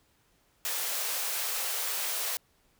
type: high-pass noise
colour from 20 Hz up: white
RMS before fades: -32 dBFS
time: 0.65-2.37 s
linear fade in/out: 0 ms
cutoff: 420 Hz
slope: 48 dB/octave
effects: pink hiss -68 dBFS RMS until 2.79 s